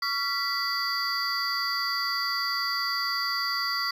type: tone cluster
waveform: triangle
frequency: 1126 / 1375 / 1970 / 4564 / 4844 Hz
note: C#6 / F6 / B6 / C#8 / D#8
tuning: +27 / -27 / -5 / +50 / -47 cents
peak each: -31 dBFS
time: 0.02-3.91 s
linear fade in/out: 5 ms
effects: none